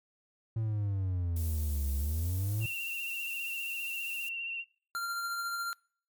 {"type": "exponential two-way sweep", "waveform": "triangle", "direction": "down then up", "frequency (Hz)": [113.7, 67.5, 113.7], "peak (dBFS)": -27, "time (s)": [0.56, 2.66], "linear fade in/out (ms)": 5, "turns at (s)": 1.93}
{"type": "noise", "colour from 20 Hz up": "violet", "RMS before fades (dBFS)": -43, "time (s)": [1.36, 4.29], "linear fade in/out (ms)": 5}
{"type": "tone with vibrato", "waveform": "sine", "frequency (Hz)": 2736, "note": "F7", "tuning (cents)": -36, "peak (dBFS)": -34, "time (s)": [2.6, 4.65], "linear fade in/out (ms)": 50, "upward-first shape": "sine", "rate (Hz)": 15, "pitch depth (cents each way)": 31}
{"type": "tone with tremolo", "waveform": "square", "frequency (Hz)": 1385, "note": "F6", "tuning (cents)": -15, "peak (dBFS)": -32, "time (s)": [4.95, 5.73], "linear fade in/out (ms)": 0, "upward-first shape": "triangle", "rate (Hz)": 14, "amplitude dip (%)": 30}
{"effects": ["noise-tail reverb RT60 0.5 s tail -26 dB re dry", "MP3 96 kbps"]}